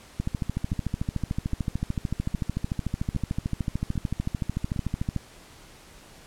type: two click trains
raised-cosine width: 5 ms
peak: -14 / -19 dBFS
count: 68 / 6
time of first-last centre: 0.2-5.163 / 0.73-4.762 s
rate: 13.5 / 1.24 Hz
effects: pink hiss -50 dBFS RMS until 6.26 s + low-pass 11000 Hz 12 dB/octave